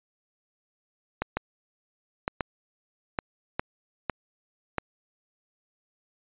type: two click trains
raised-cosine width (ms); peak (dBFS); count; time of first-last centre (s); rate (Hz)
0.5; -11 / -11; 4 / 4; 1.37-4.097 / 1.22-4.783; 1.1 / 0.842
effects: resampled to 8000 Hz